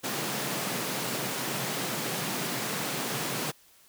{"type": "high-pass noise", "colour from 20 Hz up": "pink", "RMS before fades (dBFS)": -32, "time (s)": [0.03, 3.52], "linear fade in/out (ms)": 20, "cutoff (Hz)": 120, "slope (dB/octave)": 96, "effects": ["white hiss -59 dBFS RMS until 3.88 s"]}